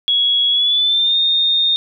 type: tone with pitch glide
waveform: sine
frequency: 3342 to 3666 Hz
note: G#7 to A#7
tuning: +10 to -30 cents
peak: -12 dBFS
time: 0.08-1.76 s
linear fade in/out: 0 ms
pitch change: +160 cents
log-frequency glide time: 0.5-1.17 s
effects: none